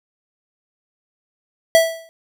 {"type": "tone with exponential decay", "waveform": "square", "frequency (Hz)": 656, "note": "E5", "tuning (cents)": -9, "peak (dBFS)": -7, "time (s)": [1.75, 2.09], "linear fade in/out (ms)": 0, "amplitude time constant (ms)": 73, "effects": []}